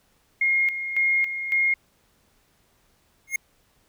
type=tone with tremolo; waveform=sine; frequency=2141 Hz; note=C7; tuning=39 cents sharp; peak=-18 dBFS; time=0.41-1.74 s; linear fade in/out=5 ms; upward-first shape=square; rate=1.8 Hz; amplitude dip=65%
type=tone with exponential growth; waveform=square; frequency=2147 Hz; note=C7; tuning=44 cents sharp; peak=-19 dBFS; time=3.27-3.36 s; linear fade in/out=5 ms; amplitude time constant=19 ms
effects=pink hiss -64 dBFS RMS until 3.88 s